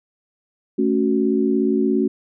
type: chord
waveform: sine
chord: F# minor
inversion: first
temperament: equal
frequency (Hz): 220 / 277.2 / 370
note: A3 / C#4 / F#4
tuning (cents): 0 / 0 / 0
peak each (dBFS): -20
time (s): 0.78-2.08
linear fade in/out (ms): 10
effects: none